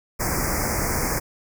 pink band-stop noise, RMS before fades -24 dBFS, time 0.19-1.2 s, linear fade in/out 20 ms, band 2300 to 4900 Hz, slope 96 dB/octave, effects none

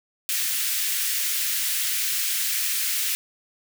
white high-pass noise, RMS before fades -25 dBFS, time 0.29-3.15 s, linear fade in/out 0 ms, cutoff 1700 Hz, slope 24 dB/octave, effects none

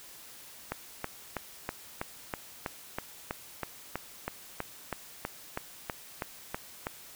click train, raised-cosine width 0.5 ms, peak -17 dBFS, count 20, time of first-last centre 0.72-6.869 s, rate 3.09 Hz, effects white hiss -50 dBFS RMS until 7.15 s

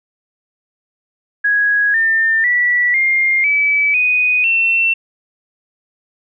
sine tone with pitch steps, 1661.2 / 1801.1 / 1952.8 / 2117 / 2296 / 2489 / 2699 Hz, G#6 / A6 / B6 / C7 / D7 / D#7 / E7, 0 / +40 / -20 / +20 / -40 / 0 / +40 cents, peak -11 dBFS, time 1.44-4.94 s, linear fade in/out 10 ms, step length 500 ms, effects none

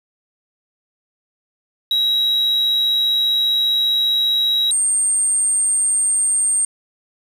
sine tone pair in turn, 3855 / 8654 Hz, B7 / C#9, -43 / -43 cents, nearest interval octave + major second, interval 1400 cents, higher second, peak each -12 dBFS, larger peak neither, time 1.91-4.71 / 4.71-6.65 s, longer first, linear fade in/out 2 ms, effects tanh soft clip ceiling -13 dBFS + 7-bit

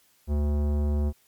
sine tone with tanh clipping, 73.42 Hz, D2, in tune, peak -24 dBFS, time 0.27-1.13 s, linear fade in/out 50 ms, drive 17 dB, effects white hiss -63 dBFS RMS until 1.27 s + MP3 96 kbps

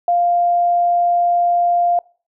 sine tone, 698.5 Hz, F5, in tune, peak -12 dBFS, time 0.08-1.99 s, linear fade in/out 2 ms, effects noise-tail reverb RT60 0.4 s tail -25 dB re dry

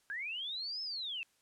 sine linear two-way sweep, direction up then down, 1564 to 5274 to 2578 Hz, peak -37 dBFS, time 0.1-1.23 s, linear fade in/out 0 ms, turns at 0.82 s, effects white hiss -72 dBFS RMS until 1.41 s + low-pass 10000 Hz 12 dB/octave

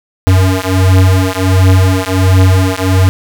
square beating tone pair, 93 / 94.4 Hz, F#2 / F#2, +9 / +35 cents, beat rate 1.4 Hz, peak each -10 dBFS, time 0.27-3.09 s, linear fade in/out 0 ms, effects none

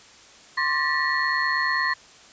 sine tone cluster, 1049 / 1145 / 1779 / 1928 / 4294 Hz, C6 / D6 / A6 / B6 / C8, +4 / -44 / +19 / -42 / +44 cents, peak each -26 / -34 / -26 / -25 / -32 dBFS, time 0.57-1.94 s, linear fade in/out 10 ms, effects white hiss -49 dBFS RMS until 2.32 s + resampled to 16000 Hz

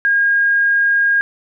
sine tone, 1625 Hz, G#6, 38 cents flat, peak -11 dBFS, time 0.05-1.21 s, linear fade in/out 0 ms, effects none

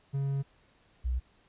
triangle / sine tone pair in turn, 138.1 / 62.3 Hz, C#3 / B1, -6 / +16 cents, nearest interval octave + major second, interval 1378 cents, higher first, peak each -26 / -27 dBFS, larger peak first, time 0.13-0.43 / 1.04-1.2 s, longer first, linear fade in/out 20 ms, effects pink hiss -65 dBFS RMS until 1.48 s + resampled to 8000 Hz

